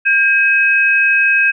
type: tone pair together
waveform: sine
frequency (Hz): 1602 / 2548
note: G6 / D#7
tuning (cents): +37 / +41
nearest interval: minor sixth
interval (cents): 804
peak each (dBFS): -12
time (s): 0.05-1.52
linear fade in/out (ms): 20
effects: none